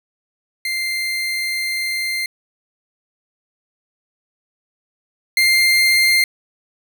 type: tone pair in turn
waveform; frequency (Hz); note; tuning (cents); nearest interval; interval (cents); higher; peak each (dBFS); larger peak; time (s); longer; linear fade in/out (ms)
30% pulse; 2093 / 2102; C7 / C7; 0 / +7; unison; 7; second; -17 / -9; second; 0.65-2.26 / 5.37-6.24; first; 2
effects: none